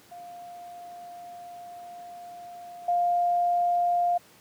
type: tone with level steps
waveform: sine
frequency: 702 Hz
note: F5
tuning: 9 cents sharp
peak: -40 / -21 dBFS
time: 0.11-4.18 s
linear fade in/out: 10 ms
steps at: 2.88 s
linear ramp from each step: 5 ms
effects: pink hiss -55 dBFS RMS until 4.4 s + high-pass 150 Hz 12 dB/octave